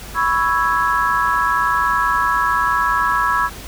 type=chord; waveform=sine; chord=C# minor seventh; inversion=third; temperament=equal; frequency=987.8 / 1108.7 / 1318.5 / 1661.2 Hz; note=B5 / C#6 / E6 / G#6; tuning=0 / 0 / 0 / 0 cents; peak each=-20 dBFS; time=0.14-3.5 s; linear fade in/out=50 ms; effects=added 50 Hz sine -35 dBFS peak until 3.67 s + pink hiss -35 dBFS RMS until 3.67 s